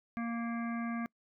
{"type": "harmonic tone", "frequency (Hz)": 232.9, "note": "A#3", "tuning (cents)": -1, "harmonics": [1, 3, 5, 7, 9, 10], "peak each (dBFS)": [-34, -45, -44, -47, -49, -55], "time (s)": [0.17, 1.06], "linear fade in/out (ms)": 0, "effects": ["noise-tail reverb RT60 0.1 s tail -26 dB re dry"]}